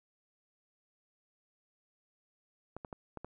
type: clicks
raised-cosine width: 1 ms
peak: -28 dBFS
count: 5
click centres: 2.766 / 2.848 / 2.928 / 3.173 / 3.246 s
effects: none